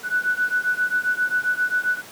sine beating tone pair, 1480 / 1487.5 Hz, F#6 / F#6, 0 / +9 cents, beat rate 7.5 Hz, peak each -22 / -23 dBFS, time 0.03-2.02 s, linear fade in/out 50 ms, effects pink hiss -41 dBFS RMS until 2.11 s + high-pass 200 Hz 12 dB/octave

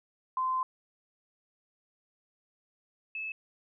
sine tone pair in turn, 1034 / 2606 Hz, C6 / E7, -21 / -20 cents, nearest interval octave + major third, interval 1601 cents, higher second, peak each -27 / -34 dBFS, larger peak first, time 0.37-0.63 / 3.15-3.32 s, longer first, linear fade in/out 2 ms, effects none

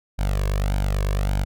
sawtooth tone with flanger, 49 Hz, G1, in tune, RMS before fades -22 dBFS, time 0.18-1.45 s, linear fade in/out 20 ms, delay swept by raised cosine 1.3 to 1.83 ms, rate 1.7 Hz, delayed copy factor +0.95, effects none

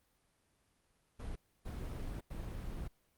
brown noise bursts at uneven times, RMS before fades -42 dBFS, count 3, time 1.19-1.36 / 1.65-2.21 / 2.3-2.88 s, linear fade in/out 10 ms, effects pink hiss -75 dBFS RMS until 3.17 s + Opus 32 kbps

